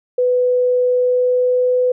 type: tone with pitch glide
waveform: sine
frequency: 497.6 to 500.8 Hz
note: B4 to B4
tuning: +13 to +24 cents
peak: -12 dBFS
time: 0.18-1.92 s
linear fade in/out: 5 ms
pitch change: +11 cents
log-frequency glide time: 0.9-1.74 s
effects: none